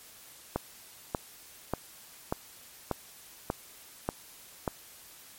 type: click train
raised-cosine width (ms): 1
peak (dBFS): -14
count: 8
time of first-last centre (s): 0.56-4.678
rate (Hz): 1.7
effects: white hiss -52 dBFS RMS until 5.38 s + MP3 64 kbps